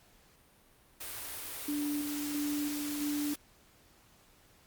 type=band-stop noise; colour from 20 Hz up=white; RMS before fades=-41 dBFS; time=1-3.36 s; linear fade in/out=10 ms; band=140 to 260 Hz; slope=96 dB/octave
type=tone with tremolo; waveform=sine; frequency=292.9 Hz; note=D4; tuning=5 cents flat; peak=-31 dBFS; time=1.68-3.34 s; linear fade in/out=5 ms; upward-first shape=square; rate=1.5 Hz; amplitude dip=35%
effects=pink hiss -63 dBFS RMS until 4.66 s + Opus 48 kbps